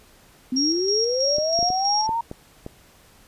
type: linear sweep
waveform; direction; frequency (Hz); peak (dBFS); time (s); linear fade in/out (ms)
sine; up; 246.9 to 939; -21; 0.52-2.21; 5
type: tone with tremolo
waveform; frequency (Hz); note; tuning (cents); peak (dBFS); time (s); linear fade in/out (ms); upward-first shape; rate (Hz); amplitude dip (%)
sine; 5588; F8; 0; -20; 0.56-2.07; 10; square; 3.1; 50
type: clicks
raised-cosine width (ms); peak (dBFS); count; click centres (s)
2; -19; 7; 1.384 / 1.59 / 1.628 / 1.703 / 2.092 / 2.314 / 2.664
effects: pink hiss -53 dBFS RMS until 3.27 s + resampled to 32000 Hz